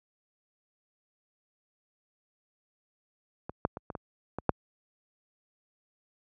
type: clicks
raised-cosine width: 1 ms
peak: -22 / -11 / -23 / -23 / -22 / -19 / -7 dBFS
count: 7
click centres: 3.495 / 3.651 / 3.771 / 3.902 / 3.952 / 4.386 / 4.493 s
effects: high-pass 60 Hz 12 dB/octave